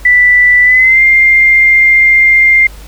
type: tone with pitch glide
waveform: sine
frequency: 1975.5 to 2105 Hz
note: B6 to C7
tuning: 0 to +10 cents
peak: -3 dBFS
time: 0.05-2.67 s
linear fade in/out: 5 ms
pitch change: +110 cents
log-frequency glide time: 0.63-1.02 s
effects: added 50 Hz sine -29 dBFS peak until 2.87 s + pink hiss -37 dBFS RMS until 2.87 s